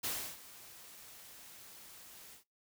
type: noise with ADSR envelope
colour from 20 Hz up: white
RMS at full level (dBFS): -36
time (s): 0.03-2.44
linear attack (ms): 16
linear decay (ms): 320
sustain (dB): -18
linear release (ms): 110
effects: noise-tail reverb RT60 0.2 s tail -21 dB re dry